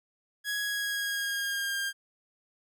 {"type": "tone with pitch glide", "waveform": "sawtooth", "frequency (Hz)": [1666, 1604.6], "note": ["G#6", "G6"], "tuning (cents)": [5, 40], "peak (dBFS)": -26, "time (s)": [0.44, 1.93], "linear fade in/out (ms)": 50, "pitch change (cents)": -65, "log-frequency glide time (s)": [0.61, 1.78], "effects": []}